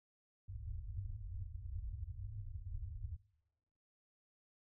white low-pass noise, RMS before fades -45 dBFS, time 0.48-3.17 s, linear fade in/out 10 ms, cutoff 110 Hz, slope 96 dB/octave, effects noise-tail reverb RT60 1.0 s tail -22 dB re dry

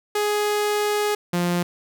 sawtooth tone pair in turn, 417 / 175.33 Hz, G#4 / F3, +7 / +7 cents, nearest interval octave + minor third, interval 1500 cents, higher first, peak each -16 dBFS, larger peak neither, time 0.15-1.15 / 1.33-1.63 s, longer first, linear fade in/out 5 ms, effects none

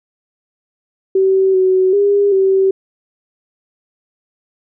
sine tone with pitch steps, 382.7 / 374.4 / 404.1 / 384.5 Hz, G4 / F#4 / G#4 / G4, -42 / +20 / -47 / -33 cents, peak -9 dBFS, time 1.15-2.71 s, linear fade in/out 5 ms, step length 390 ms, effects none

